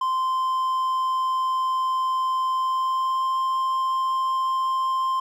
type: tone with pitch glide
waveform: triangle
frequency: 1040 to 1049.1 Hz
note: C6 to C6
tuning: -11 to +4 cents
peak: -19 dBFS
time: 0.01-5.2 s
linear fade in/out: 5 ms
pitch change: +15 cents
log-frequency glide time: 2.53-3.31 s
effects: none